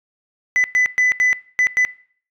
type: tone bursts at uneven times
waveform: sine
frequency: 2000 Hz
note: B6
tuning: 21 cents sharp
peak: -10 dBFS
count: 6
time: 0.56-0.64 / 0.75-0.86 / 0.98-1.12 / 1.2-1.33 / 1.59-1.67 / 1.77-1.85 s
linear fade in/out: 0 ms
effects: noise-tail reverb RT60 0.5 s tail -21 dB re dry + tanh soft clip ceiling -11 dBFS